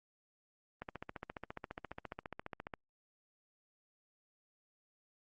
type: click train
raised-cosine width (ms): 0.5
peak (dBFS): -27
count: 29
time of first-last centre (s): 0.82-2.738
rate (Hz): 14.6
effects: Opus 32 kbps